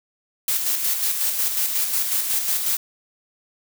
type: noise with tremolo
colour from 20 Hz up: blue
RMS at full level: -21 dBFS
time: 0.48-2.77 s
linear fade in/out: 2 ms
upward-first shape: square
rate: 5.5 Hz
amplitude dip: 40%
effects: none